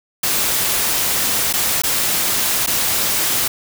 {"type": "noise with dropouts", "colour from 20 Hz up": "white", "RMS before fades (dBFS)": -18, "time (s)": [0.23, 3.48], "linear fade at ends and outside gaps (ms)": 5, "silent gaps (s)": [[1.528, 1.536], [1.82, 1.835], [2.663, 2.672]], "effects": []}